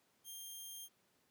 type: tone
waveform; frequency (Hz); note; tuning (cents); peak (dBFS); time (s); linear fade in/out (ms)
10% pulse; 3196; G7; +33; -39; 0.24-0.89; 50
effects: pink hiss -75 dBFS RMS until 1.3 s + high-pass 150 Hz 12 dB/octave